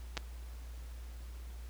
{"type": "clicks", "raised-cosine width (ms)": 0.2, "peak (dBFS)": -19, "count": 2, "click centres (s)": [0.17, 0.176], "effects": ["added 59 Hz sine -43 dBFS peak until 1.69 s", "pink hiss -59 dBFS RMS until 1.69 s"]}